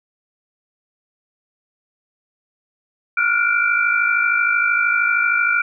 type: tone cluster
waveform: sine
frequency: 1394 / 1447 / 2346 Hz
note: F6 / F#6 / D7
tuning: -4 / -39 / -2 cents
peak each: -19 dBFS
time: 3.17-5.62 s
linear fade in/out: 5 ms
effects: none